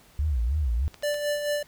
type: tone with vibrato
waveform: sine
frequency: 66.5 Hz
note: C2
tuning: 29 cents sharp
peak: -22 dBFS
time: 0.19-0.88 s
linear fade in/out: 0 ms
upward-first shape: sine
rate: 3.2 Hz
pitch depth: 280 cents each way
type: clicks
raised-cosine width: 0.2 ms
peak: -25 dBFS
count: 3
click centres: 0.943 / 1.025 / 1.143 s
type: tone with tremolo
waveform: square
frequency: 587.3 Hz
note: D5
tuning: in tune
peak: -24 dBFS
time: 1.03-1.63 s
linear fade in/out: 5 ms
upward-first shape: sine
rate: 4.6 Hz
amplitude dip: 50%
effects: pink hiss -56 dBFS RMS until 1.67 s